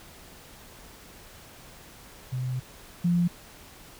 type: tone pair in turn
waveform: sine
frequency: 127.5 / 173.89 Hz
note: C3 / F3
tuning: -44 / -7 cents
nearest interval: perfect fourth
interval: 537 cents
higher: second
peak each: -27 / -20 dBFS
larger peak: second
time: 2.32-2.6 / 3.04-3.28 s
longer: first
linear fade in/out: 10 ms
effects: pink hiss -49 dBFS RMS until 3.99 s